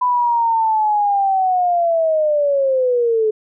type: linear sweep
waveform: sine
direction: down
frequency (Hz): 1000 to 426.1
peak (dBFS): -13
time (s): 0.01-3.31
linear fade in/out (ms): 10
effects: none